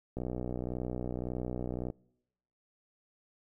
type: click train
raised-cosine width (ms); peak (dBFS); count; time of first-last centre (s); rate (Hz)
2; -23; 108; 0.17-1.901; 61.8
effects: noise-tail reverb RT60 0.9 s tail -26 dB re dry